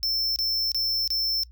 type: tone bursts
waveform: square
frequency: 5340 Hz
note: E8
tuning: 22 cents sharp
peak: -23 dBFS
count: 4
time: 0.03-1.434 s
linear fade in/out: 0 ms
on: 330 ms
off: 28 ms
effects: noise-tail reverb RT60 0.1 s tail -24 dB re dry + added 60 Hz sine -45 dBFS peak until 1.51 s